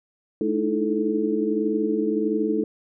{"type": "tone cluster", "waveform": "sine", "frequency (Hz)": [214.9, 296.2, 308.1, 329.6, 435.4], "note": ["A3", "D4", "D#4", "E4", "A4"], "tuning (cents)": [-41, 15, -17, 0, -18], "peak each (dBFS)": [-27, -33, -26, -27, -25], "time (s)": [0.41, 2.64], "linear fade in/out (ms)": 2, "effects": []}